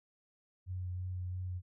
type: tone with vibrato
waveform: sine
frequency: 91.1 Hz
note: F#2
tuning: 26 cents flat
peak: -36 dBFS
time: 0.66-1.62 s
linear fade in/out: 50 ms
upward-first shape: sine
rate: 3 Hz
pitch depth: 15 cents each way
effects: none